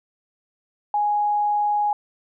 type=tone; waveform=sine; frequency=830.6 Hz; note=G#5; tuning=in tune; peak=-18 dBFS; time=0.94-1.93 s; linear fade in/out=2 ms; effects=none